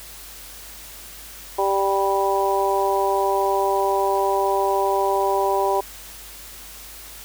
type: harmonic tone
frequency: 196 Hz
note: G3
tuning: in tune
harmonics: 2 / 3 / 4 / 5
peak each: -22 / -25 / -23 / -23 dBFS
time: 1.58-5.81 s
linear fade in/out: 10 ms
effects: added 50 Hz sine -46 dBFS peak until 7.24 s + white hiss -40 dBFS RMS until 7.24 s